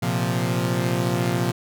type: chord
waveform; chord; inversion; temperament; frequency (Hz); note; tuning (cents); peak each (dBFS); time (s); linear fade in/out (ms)
sawtooth; Bb suspended second; none; equal; 116.54 / 130.81 / 174.61; Bb2 / C3 / F3; 0 / 0 / 0; -21 / -22 / -21; 0.02-1.52; 10
effects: none